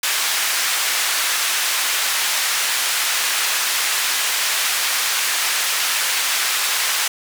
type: band-pass noise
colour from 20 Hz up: pink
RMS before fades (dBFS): -20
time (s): 0.03-7.08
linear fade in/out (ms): 5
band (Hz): 1500 to 14000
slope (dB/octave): 12
effects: none